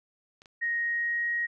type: clicks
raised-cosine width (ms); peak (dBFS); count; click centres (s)
0.2; -34; 2; 0.419 / 0.458
type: tone with pitch glide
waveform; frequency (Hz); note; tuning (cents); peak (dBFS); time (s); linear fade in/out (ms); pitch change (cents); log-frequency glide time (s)
sine; 1872 to 1886.1; A#6 to A#6; +7 to +20; -26; 0.61-1.47; 20; +13; 0.77-1.29
effects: none